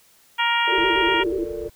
harmonic tone, 469.4 Hz, A#4, 12 cents sharp, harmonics 2 / 3 / 4 / 5 / 6 / 7, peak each -22 / -26 / -25 / -26 / -26 / -28 dBFS, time 0.38-1.24 s, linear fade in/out 20 ms
sine chord, Bb major seventh, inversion second, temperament equal, 349.2 / 440 / 466.2 / 587.3 Hz, F4 / A4 / Bb4 / D5, 0 / 0 / 0 / 0 cents, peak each -33 / -30 / -34 / -36 dBFS, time 0.67-1.69 s, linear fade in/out 10 ms
sine tone with vibrato, 360 Hz, F#4, 47 cents flat, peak -22 dBFS, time 0.72-1.44 s, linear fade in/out 5 ms, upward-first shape square, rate 8.3 Hz, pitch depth 110 cents each way
brown noise, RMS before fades -41 dBFS, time 0.77-1.7 s, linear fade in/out 5 ms
effects white hiss -56 dBFS RMS until 1.75 s

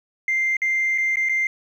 sine tone with dropouts, 2093 Hz, C7, in tune, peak -17 dBFS, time 0.28-1.47 s, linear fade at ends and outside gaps 2 ms, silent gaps 0.568-0.618 / 0.978-0.982 / 1.158-1.169 / 1.288-1.294 s, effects tanh soft clip ceiling -15 dBFS + 9-bit

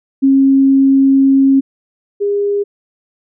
sine tone pair in turn, 270.9 / 405.9 Hz, C#4 / G#4, -40 / -40 cents, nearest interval perfect fifth, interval 700 cents, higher second, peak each -6 / -12 dBFS, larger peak first, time 0.22-1.61 / 2.2-2.64 s, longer first, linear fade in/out 20 ms, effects none

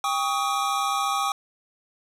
square tone cluster, 797 / 1123 / 1257 Hz, G5 / C#6 / D#6, +28 / +22 / +17 cents, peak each -28 dBFS, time 0.04-1.32 s, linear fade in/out 2 ms, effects low-pass 11000 Hz 12 dB/octave + 9-bit

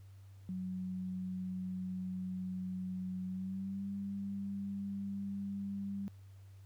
sine tone with pitch glide, 185 to 198.28 Hz, F#3 to G3, 0 to +20 cents, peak -37 dBFS, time 0.49-6.08 s, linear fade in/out 0 ms, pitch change +120 cents, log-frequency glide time 3.27-3.88 s, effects added 97 Hz sine -52 dBFS peak until 6.65 s + pink hiss -71 dBFS RMS until 6.65 s

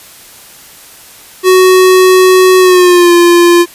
square tone with pitch glide, 371.5 to 346.6 Hz, F#4 to F4, +7 to -13 cents, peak -3 dBFS, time 1.43-3.66 s, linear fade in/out 50 ms, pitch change -120 cents, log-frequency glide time 2.59-3.12 s, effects white hiss -35 dBFS RMS until 3.74 s + resampled to 32000 Hz

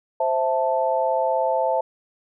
sine chord, A minor, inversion first, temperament equal, 523.3 / 659.3 / 880 Hz, C5 / E5 / A5, 0 / 0 / 0 cents, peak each -23 dBFS, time 0.2-1.81 s, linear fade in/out 5 ms, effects none

